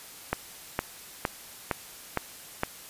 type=click train; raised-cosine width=0.5 ms; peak=-10 dBFS; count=6; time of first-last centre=0.33-2.634 s; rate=2.17 Hz; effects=white hiss -46 dBFS RMS until 2.89 s + resampled to 32000 Hz